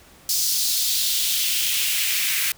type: noise with high-pass filter sweep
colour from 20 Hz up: white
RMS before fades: -22 dBFS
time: 0.29-2.52 s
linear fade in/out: 2 ms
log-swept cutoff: 5100 to 2000 Hz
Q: 2.2
effects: pink hiss -50 dBFS RMS until 2.57 s